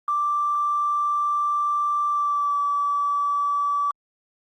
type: tone with pitch glide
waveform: triangle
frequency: 1174.7 to 1151.9 Hz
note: D6 to D6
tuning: 0 to -34 cents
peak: -16 dBFS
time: 0.08-3.91 s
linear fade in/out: 2 ms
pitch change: -34 cents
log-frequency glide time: 2.09-2.58 s
effects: tanh soft clip ceiling -18 dBFS + Opus 24 kbps